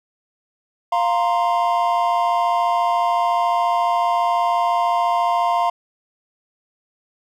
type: chord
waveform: triangle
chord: F suspended fourth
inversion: none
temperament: equal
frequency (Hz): 698.5 / 932.3 / 1046.5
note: F5 / Bb5 / C6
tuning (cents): 0 / 0 / 0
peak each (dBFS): -17 / -19 / -20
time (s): 0.92-5.7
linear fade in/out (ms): 5
effects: none